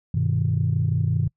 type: chord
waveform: sine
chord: G augmented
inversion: none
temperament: equal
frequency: 98 / 123.47 / 155.56 Hz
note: G2 / B2 / D#3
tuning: 0 / 0 / 0 cents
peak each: -23 dBFS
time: 0.14-1.28 s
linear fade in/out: 5 ms
effects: noise-tail reverb RT60 0.1 s tail -25 dB re dry + tanh soft clip ceiling -11 dBFS